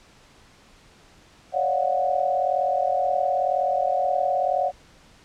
sine tone cluster, 556 / 598 / 699 / 738 Hz, C#5 / D5 / F5 / F#5, +5 / +31 / +1 / -5 cents, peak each -26 / -28 / -27 / -23 dBFS, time 1.52-4.72 s, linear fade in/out 50 ms, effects pink hiss -53 dBFS RMS until 5.24 s + low-pass 7000 Hz 12 dB/octave

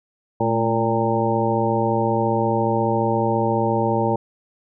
harmonic tone with a mistuned harmonic, 114.5 Hz, A#2, 31 cents flat, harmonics 1 / 2 / 3 / 4 / 5 / 7 / 8, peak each -25 / -25 / -25 / -25 / -25 / -25 / -25 dBFS, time 0.4-4.16 s, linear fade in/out 5 ms, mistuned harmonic 2, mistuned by -65 cents, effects none

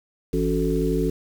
harmonic tone with a mistuned harmonic, 55 Hz, A1, in tune, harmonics 1 / 3 / 5 / 7 / 8, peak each -26 / -26 / -26 / -26 / -26 dBFS, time 0.33-1.1 s, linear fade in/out 5 ms, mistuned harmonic 7, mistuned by -84 cents, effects 7-bit

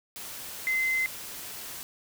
sine tone in noise, 2063 Hz, C7, 25 cents flat, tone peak -24 dBFS, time 0.67-1.06 s, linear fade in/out 0 ms, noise white, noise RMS -40 dBFS, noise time 0.16-1.83 s, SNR +13 dB, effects none

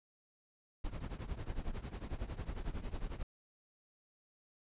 brown noise with tremolo, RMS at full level -37 dBFS, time 0.84-3.23 s, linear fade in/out 5 ms, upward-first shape triangle, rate 11 Hz, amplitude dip 90%, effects resampled to 8000 Hz

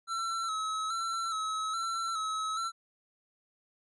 square tone with vibrato, 1316 Hz, E6, 3 cents flat, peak -32 dBFS, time 0.07-2.72 s, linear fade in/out 50 ms, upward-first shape square, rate 1.2 Hz, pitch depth 39 cents each way, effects resampled to 22050 Hz

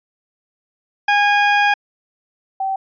20% pulse / sine tone pair in turn, 820 / 771.9 Hz, G#5 / G5, -22 / -27 cents, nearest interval minor second, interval 105 cents, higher first, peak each -7 / -18 dBFS, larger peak first, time 1.08-1.74 / 2.6-2.76 s, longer first, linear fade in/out 5 ms, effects resampled to 11025 Hz

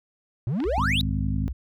triangle exponential sweep, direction up, 106.9 to 4000 Hz, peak -21 dBFS, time 0.47-1.01 s, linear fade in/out 0 ms
clicks, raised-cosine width 0.3 ms, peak -21 dBFS, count 2, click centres 0.603 / 0.64 s
sine tone with vibrato, 63 Hz, B1, 35 cents sharp, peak -27 dBFS, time 0.65-1.53 s, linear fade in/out 10 ms, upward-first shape sine, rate 19 Hz, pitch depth 22 cents each way
harmonic tone, 51.4 Hz, G#1, 17 cents flat, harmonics 2 / 3 / 4 / 5, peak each -28 / -30 / -31 / -32 dBFS, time 0.78-1.48 s, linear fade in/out 0 ms
effects none

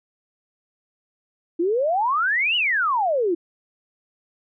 sine exponential two-way sweep, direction up then down, 323.1 to 2997 to 323.1 Hz, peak -18 dBFS, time 1.59-3.35 s, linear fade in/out 10 ms, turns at 2.56 s, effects none

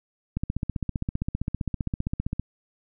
click train, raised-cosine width 5 ms, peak -14 dBFS, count 32, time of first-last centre 0.37-2.396 s, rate 15.3 Hz, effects none

